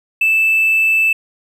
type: tone with hard clipping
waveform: triangle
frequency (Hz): 2637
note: E7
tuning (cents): 0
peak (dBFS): -11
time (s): 0.21-1.13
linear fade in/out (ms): 5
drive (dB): 4
effects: none